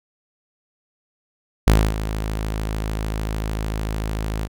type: tone with ADSR envelope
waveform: sawtooth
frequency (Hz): 53.4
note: G#1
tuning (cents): +49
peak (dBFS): -6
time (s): 1.67-4.48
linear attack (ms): 4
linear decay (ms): 260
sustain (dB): -13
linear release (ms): 35
effects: none